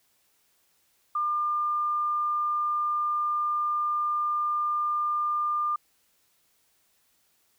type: tone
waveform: sine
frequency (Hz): 1200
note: D6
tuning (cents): +37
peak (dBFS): -24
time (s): 1.15-5.76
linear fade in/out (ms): 5
effects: white hiss -68 dBFS RMS until 7.58 s